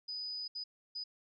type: tone bursts at uneven times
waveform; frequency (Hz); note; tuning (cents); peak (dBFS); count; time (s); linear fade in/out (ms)
sine; 4978; D#8; 0; -38; 3; 0.08-0.48 / 0.55-0.64 / 0.95-1.04; 10
effects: none